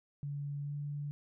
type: tone with pitch glide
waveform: sine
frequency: 143.3 to 145.13 Hz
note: D3 to D3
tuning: -42 to -20 cents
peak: -36 dBFS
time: 0.23-1.11 s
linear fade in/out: 0 ms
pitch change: +22 cents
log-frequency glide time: 0.62-0.73 s
effects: none